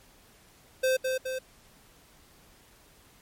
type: tone with echo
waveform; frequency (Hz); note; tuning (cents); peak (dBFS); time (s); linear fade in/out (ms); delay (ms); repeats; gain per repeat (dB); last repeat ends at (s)
square; 519; C5; -14; -23; 0.83-0.97; 10; 210; 2; -4; 1.39
effects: pink hiss -58 dBFS RMS until 3.21 s + MP3 64 kbps